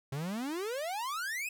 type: exponential sweep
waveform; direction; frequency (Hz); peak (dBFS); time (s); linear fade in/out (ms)
45% pulse; up; 130.81 to 2618; -34; 0.12-1.49; 5
effects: none